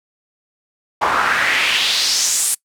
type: noise with band-pass filter sweep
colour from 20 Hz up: pink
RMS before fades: -17 dBFS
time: 1.01-2.55 s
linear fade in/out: 10 ms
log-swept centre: 970 to 9700 Hz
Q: 2.7
effects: noise-tail reverb RT60 0.1 s tail -23 dB re dry